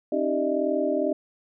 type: tone cluster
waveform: sine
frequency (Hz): 272 / 312 / 390.1 / 604 / 646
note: C#4 / D#4 / G4 / D5 / E5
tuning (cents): -33 / +5 / -8 / +48 / -35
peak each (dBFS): -29 / -28 / -29 / -26 / -31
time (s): 0.12-1.13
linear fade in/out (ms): 5
effects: none